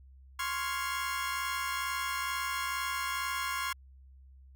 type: chord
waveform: 30% pulse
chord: Db major seventh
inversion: third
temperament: equal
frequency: 1046.5 / 1108.7 / 1396.9 / 1661.2 Hz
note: C6 / Db6 / F6 / Ab6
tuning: 0 / 0 / 0 / 0 cents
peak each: -33 / -36 / -36 / -37 dBFS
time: 0.39-3.73 s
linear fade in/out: 5 ms
effects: added 66 Hz sine -52 dBFS peak until 4.55 s